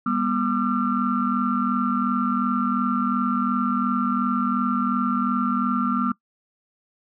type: tone cluster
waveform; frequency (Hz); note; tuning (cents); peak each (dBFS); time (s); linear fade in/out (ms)
sine; 201.4 / 244.2 / 1194 / 1355; G3 / B3 / D6 / E6; +47 / -19 / +28 / +47; -26 / -23 / -26 / -26; 0.06-6.12; 5
effects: noise-tail reverb RT60 0.1 s tail -22 dB re dry + tanh soft clip ceiling -9 dBFS